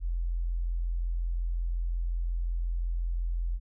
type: tone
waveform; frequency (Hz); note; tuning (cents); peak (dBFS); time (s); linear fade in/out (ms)
sine; 42.78; F1; -35; -27; 0-3.6; 50
effects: none